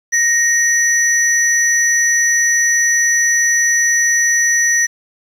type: tone pair together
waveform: sine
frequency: 1864.7 / 5920 Hz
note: A#6 / F#8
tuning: 0 / 0 cents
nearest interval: octave + minor sixth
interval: 2000 cents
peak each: -12 dBFS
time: 0.12-4.87 s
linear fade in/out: 20 ms
effects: tanh soft clip ceiling -7 dBFS + 7-bit